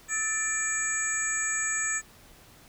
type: tone cluster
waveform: sine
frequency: 1295 / 1763 / 2361 / 6730 / 7720 Hz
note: E6 / A6 / D7 / G#8 / B8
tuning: -31 / +3 / +9 / +22 / -40 cents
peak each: -39 / -31 / -36 / -33 / -30 dBFS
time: 0.08-2.02 s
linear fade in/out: 50 ms
effects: pink hiss -54 dBFS RMS until 2.68 s